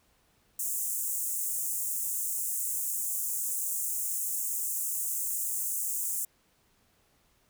pink high-pass noise, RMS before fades -32 dBFS, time 0.59-6.25 s, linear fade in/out 5 ms, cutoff 7000 Hz, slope 48 dB/octave, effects pink hiss -68 dBFS RMS until 7.49 s

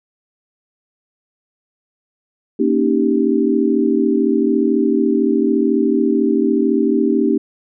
sine chord, Eb dominant seventh, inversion second, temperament equal, 233.1 / 277.2 / 311.1 / 392 Hz, Bb3 / Db4 / Eb4 / G4, 0 / 0 / 0 / 0 cents, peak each -18 dBFS, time 2.59-7.38 s, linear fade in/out 10 ms, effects none

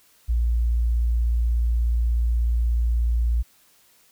sine tone, 58.27 Hz, A#1, in tune, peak -18 dBFS, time 0.28-3.43 s, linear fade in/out 20 ms, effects white hiss -58 dBFS RMS until 4.11 s

